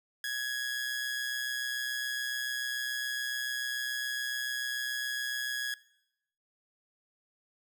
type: tone with amplitude modulation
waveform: sawtooth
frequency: 1671 Hz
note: G#6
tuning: 10 cents sharp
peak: -27 dBFS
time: 0.24-5.74 s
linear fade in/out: 2 ms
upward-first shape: sine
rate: 127 Hz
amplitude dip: 50%
effects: noise-tail reverb RT60 0.8 s tail -20 dB re dry